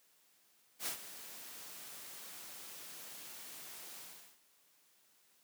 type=noise with ADSR envelope; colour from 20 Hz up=white; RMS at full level=-37 dBFS; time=0.79-4.39 s; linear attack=78 ms; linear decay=100 ms; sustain=-13 dB; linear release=400 ms; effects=white hiss -70 dBFS RMS until 5.43 s + high-pass 150 Hz 12 dB/octave